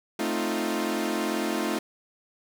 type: chord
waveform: sawtooth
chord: F dominant seventh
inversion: first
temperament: equal with one note detuned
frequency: 220 / 262.5 / 311.1 / 349.2 Hz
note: A3 / C4 / Eb4 / F4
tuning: 0 / +6 / 0 / 0 cents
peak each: -27 / -30 / -27 / -27 dBFS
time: 0.19-1.79 s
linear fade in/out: 5 ms
effects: none